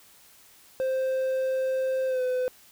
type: tone with pitch glide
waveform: triangle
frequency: 523.3 to 506.1 Hz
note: C5 to B4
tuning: 0 to +42 cents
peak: -22 dBFS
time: 0.8-2.48 s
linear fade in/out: 0 ms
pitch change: -58 cents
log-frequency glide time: 2.07-2.22 s
effects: white hiss -55 dBFS RMS until 2.71 s